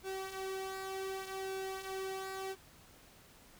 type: tone with flanger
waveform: sawtooth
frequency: 383.1 Hz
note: G4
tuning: 40 cents flat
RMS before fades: -41 dBFS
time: 0.03-2.56 s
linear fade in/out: 50 ms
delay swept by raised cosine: 1.6 to 4.9 ms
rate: 0.66 Hz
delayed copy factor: -0.55
effects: pink hiss -60 dBFS RMS until 3.59 s